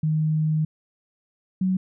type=tone pair in turn; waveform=sine; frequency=155.56 / 186.78 Hz; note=D#3 / F#3; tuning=0 / +17 cents; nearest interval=minor third; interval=317 cents; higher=second; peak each=-19 dBFS; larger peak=neither; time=0.03-0.65 / 1.61-1.77 s; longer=first; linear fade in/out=5 ms; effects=none